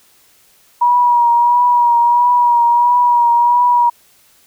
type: tone with vibrato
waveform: sine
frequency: 960 Hz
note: B5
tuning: 49 cents flat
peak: -8 dBFS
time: 0.81-3.9 s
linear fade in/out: 10 ms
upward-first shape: triangle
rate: 1.5 Hz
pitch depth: 33 cents each way
effects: white hiss -51 dBFS RMS until 4.46 s